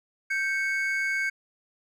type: tone pair together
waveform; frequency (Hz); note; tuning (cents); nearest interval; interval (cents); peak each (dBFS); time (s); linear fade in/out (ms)
triangle; 1566 / 2213; G6 / C#7; -2 / -3; tritone; 599; -26; 0.3-1.3; 10
effects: none

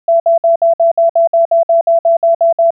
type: tone bursts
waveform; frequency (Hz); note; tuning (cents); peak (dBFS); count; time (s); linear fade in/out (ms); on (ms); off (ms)
sine; 670; E5; +28; -6; 15; 0.08-2.706; 5; 120; 59
effects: none

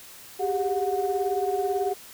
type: tone cluster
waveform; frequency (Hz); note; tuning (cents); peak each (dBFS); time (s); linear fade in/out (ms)
sine; 387.1 / 405.3 / 728; G4 / G#4 / F#5; -22 / -42 / -28; -27; 0.39-1.94; 20
effects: tanh soft clip ceiling -15 dBFS + white hiss -46 dBFS RMS until 2.13 s

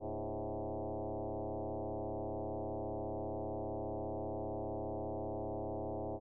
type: tone with frequency modulation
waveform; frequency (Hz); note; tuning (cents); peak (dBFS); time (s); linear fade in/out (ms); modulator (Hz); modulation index
sine; 123.47; B2; 0; -37; 0-6.2; 50; 106; 6.3
effects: none

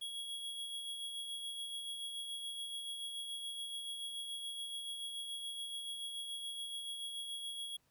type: tone with tremolo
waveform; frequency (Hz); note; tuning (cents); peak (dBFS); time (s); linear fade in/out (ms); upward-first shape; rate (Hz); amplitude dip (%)
square; 3322; G#7; 0; -40; 0.01-7.77; 10; sine; 7; 35
effects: pink hiss -75 dBFS RMS until 7.9 s

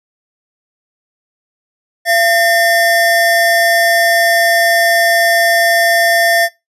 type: tone pair together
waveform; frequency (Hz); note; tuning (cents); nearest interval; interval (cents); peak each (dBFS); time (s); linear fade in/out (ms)
square; 681 / 1810.2; F5 / A6; -44 / +49; octave + perfect fourth; 1693; -13; 2.05-6.49; 50
effects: noise-tail reverb RT60 0.2 s tail -18 dB re dry + resampled to 32000 Hz

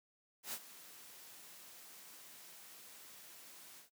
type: noise with ADSR envelope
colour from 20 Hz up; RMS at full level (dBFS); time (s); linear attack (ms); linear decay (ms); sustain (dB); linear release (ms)
white; -41; 0.43-3.9; 100; 56; -15; 120
effects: noise-tail reverb RT60 0.1 s tail -20 dB re dry + high-pass 150 Hz 12 dB/octave

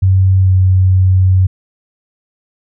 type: tone with pitch glide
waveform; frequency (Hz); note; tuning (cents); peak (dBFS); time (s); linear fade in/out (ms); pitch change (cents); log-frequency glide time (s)
sine; 94.7 to 93.4; F#2 to F#2; +41 to +17; -6; 0.02-1.47; 10; -24; 0.41-0.51
effects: none

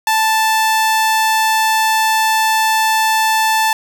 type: tone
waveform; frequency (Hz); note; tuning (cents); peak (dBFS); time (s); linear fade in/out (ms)
sawtooth; 880; A5; 0; -8; 0.07-3.73; 2
effects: none

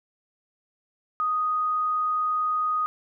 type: tone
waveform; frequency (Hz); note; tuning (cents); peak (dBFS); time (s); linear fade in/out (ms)
sine; 1244.5; D#6; 0; -22; 1.2-2.86; 0
effects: none

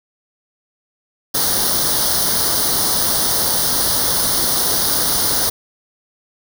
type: noise with comb filter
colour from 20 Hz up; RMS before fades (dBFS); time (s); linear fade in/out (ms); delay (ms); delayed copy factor
white; -17; 1.34-5.5; 10; 0.2; +0.85
effects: none

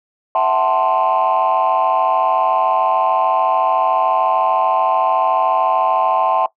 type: chord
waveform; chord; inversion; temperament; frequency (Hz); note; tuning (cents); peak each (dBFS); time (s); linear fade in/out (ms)
sine; F# half-diminished seventh; third; equal with one note detuned; 659.3 / 752.9 / 880 / 1046.5; E5 / F#5 / A5 / C6; 0 / +30 / 0 / 0; -17; 0.35-6.46; 2
effects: noise-tail reverb RT60 0.1 s tail -18 dB re dry + tanh soft clip ceiling -7 dBFS

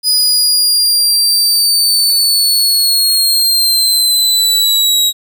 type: linear sweep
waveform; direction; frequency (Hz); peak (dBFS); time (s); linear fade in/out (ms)
sawtooth; down; 4978 to 3824; -6; 0.03-5.13; 50
effects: 8-bit

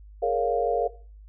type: chord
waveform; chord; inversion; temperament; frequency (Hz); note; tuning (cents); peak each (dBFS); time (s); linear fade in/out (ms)
sine; Bb minor seventh; third; just; 419.5 / 466.2 / 559.4 / 699.2; Ab4 / Bb4 / Db5 / F5; +17 / 0 / +16 / +2; -29 / -25 / -29 / -26; 0.22-0.88; 10
effects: noise-tail reverb RT60 0.4 s tail -17 dB re dry + added 51 Hz sine -44 dBFS peak until 1.28 s

